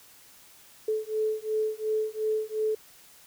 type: beating tone pair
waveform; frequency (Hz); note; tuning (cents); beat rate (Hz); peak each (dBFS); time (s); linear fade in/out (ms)
sine; 432.1 / 434.9; A4 / A4; -31 / -20; 2.8; -29; 0.88-2.75; 5
effects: white hiss -54 dBFS RMS until 3.26 s